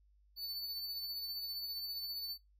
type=tone with tremolo; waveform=square; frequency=4498 Hz; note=C#8; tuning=24 cents sharp; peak=-38 dBFS; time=0.36-2.38 s; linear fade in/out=50 ms; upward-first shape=triangle; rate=15 Hz; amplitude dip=40%; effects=noise-tail reverb RT60 0.2 s tail -24 dB re dry + added 50 Hz sine -65 dBFS peak until 2.59 s